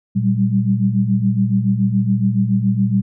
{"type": "tone cluster", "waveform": "sine", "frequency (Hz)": [117.7, 191.5, 198.6], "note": ["A#2", "G3", "G3"], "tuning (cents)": [17, -40, 23], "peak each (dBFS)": -18, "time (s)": [0.15, 3.02], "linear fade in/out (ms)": 20, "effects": []}